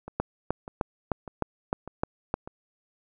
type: two click trains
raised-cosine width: 1 ms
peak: -24 / -11 dBFS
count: 5 / 8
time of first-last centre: 0.08-2.475 / 0.2-2.341 s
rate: 1.67 / 3.27 Hz
effects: none